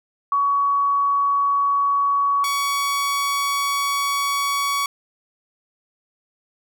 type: tone pair in turn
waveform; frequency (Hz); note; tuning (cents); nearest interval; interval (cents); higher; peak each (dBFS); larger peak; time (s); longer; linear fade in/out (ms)
sine / sawtooth; 1125 / 1125; C#6 / C#6; +25 / +25; unison; 0; neither; -16; neither; 0.32-2.44 / 2.44-4.86; second; 2
effects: none